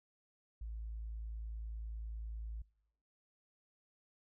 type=tone; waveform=sine; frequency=55 Hz; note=A1; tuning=in tune; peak=-40 dBFS; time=0.61-2.62 s; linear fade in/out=5 ms; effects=noise-tail reverb RT60 0.8 s tail -25 dB re dry + tanh soft clip ceiling -36 dBFS